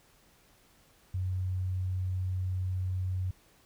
sine tone, 92.5 Hz, F#2, in tune, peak -29 dBFS, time 1.14-3.31 s, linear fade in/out 5 ms, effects pink hiss -63 dBFS RMS until 3.65 s

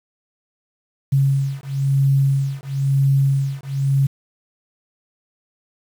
sine beating tone pair, 136.7 / 137.7 Hz, C#3 / C#3, -24 / -11 cents, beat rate 1 Hz, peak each -18 dBFS, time 1.12-4.07 s, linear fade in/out 10 ms, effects 7-bit

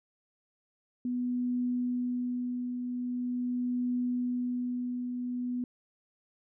sine tone with tremolo, 246.9 Hz, B3, in tune, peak -27 dBFS, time 1.05-5.64 s, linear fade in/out 2 ms, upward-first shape triangle, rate 0.43 Hz, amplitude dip 45%, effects none

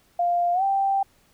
sine tone with pitch glide, 698.5 to 784 Hz, F5 to G5, 0 to 0 cents, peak -19 dBFS, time 0.19-1.03 s, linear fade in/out 5 ms, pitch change +200 cents, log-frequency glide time 0.53-0.63 s, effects pink hiss -61 dBFS RMS until 1.33 s

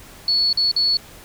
sine tone with dropouts, 4409 Hz, C#8, 10 cents flat, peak -15 dBFS, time 0.28-0.97 s, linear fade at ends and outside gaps 2 ms, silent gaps 0.529-0.573 / 0.715-0.763 s, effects pink hiss -43 dBFS RMS until 1.24 s

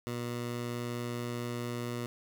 15% pulse tone, 120.3 Hz, B2, 45 cents flat, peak -28 dBFS, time 0.07-2.06 s, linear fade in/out 0 ms, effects none

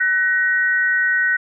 sine tone pair together, 1500 / 1889.9 Hz, F#6 / A#6, +23 / +23 cents, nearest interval major third, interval 400 cents, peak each -17 / -18 dBFS, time 0-1.37 s, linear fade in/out 10 ms, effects none

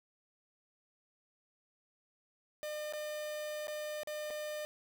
45% pulse tone with dropouts, 604 Hz, D5, 48 cents sharp, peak -38 dBFS, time 2.63-4.65 s, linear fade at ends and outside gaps 0 ms, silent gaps 2.925-2.935 / 3.671-3.681 / 4.033-4.073 / 4.303-4.307 s, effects none

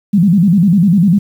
sine tone with vibrato, 185 Hz, F#3, in tune, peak -6 dBFS, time 0.13-1.19 s, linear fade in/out 10 ms, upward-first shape square, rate 10 Hz, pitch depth 170 cents each way, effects 7-bit

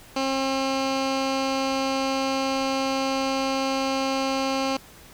15% pulse tone with low-pass filter, 268.1 Hz, C4, 42 cents sharp, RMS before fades -25 dBFS, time 0.16-4.77 s, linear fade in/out 5 ms, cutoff 5100 Hz, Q 1.6, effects pink hiss -48 dBFS RMS until 5.13 s

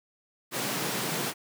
pink high-pass noise, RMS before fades -31 dBFS, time 0.51-1.34 s, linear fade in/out 50 ms, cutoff 130 Hz, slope 48 dB/octave, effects none

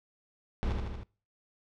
brown noise with echo, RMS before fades -30 dBFS, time 0.63-0.72 s, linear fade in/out 0 ms, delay 78 ms, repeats 4, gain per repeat -3 dB, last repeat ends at 1.032 s, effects noise-tail reverb RT60 0.4 s tail -24 dB re dry + low-pass 4000 Hz 12 dB/octave

